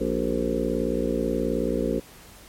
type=harmonic tone with a mistuned harmonic; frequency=58.6 Hz; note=A#1; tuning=10 cents sharp; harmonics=1 / 3 / 4 / 5 / 6 / 7 / 8 / 9; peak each=-33 / -32 / -29 / -30 / -31 / -32 / -29 / -31 dBFS; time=0-2 s; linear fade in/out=10 ms; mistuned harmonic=6; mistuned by=+90 cents; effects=pink hiss -48 dBFS RMS until 2.48 s + MP3 64 kbps